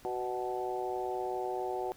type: harmonic tone with a mistuned harmonic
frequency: 124.2 Hz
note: B2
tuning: 10 cents sharp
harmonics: 3 / 4 / 5 / 6 / 7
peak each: -36 / -41 / -43 / -37 / -41 dBFS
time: 0.05-1.92 s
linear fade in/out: 0 ms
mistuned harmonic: 5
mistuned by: -22 cents
effects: pink hiss -58 dBFS RMS until 1.96 s